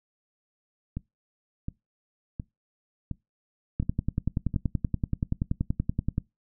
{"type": "two click trains", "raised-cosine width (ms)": 5, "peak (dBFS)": [-19, -13], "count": [6, 26], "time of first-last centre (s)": [[0.97, 4.541], [3.8, 6.181]], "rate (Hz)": [1.4, 10.5], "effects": ["noise-tail reverb RT60 0.2 s tail -23 dB re dry"]}